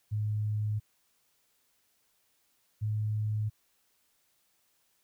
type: tone pair in turn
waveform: sine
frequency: 106.1 / 107.02 Hz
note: G#2 / A2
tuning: +38 / -48 cents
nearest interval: unison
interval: 14 cents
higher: second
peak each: -28 dBFS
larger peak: neither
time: 0.11-0.8 / 2.81-3.5 s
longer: neither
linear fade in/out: 20 ms
effects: white hiss -72 dBFS RMS until 5.03 s